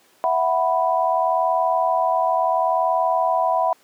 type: chord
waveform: sine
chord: E suspended second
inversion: none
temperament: equal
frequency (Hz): 659.3 / 740 / 987.8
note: E5 / F#5 / B5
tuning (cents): 0 / 0 / 0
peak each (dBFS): -21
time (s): 0.24-3.73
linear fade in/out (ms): 0
effects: pink hiss -56 dBFS RMS until 3.83 s + high-pass 300 Hz 12 dB/octave